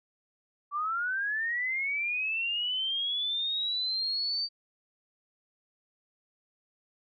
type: linear sweep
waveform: sine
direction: up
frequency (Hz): 1142 to 4633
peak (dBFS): -28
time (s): 0.71-4.49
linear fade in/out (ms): 50
effects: none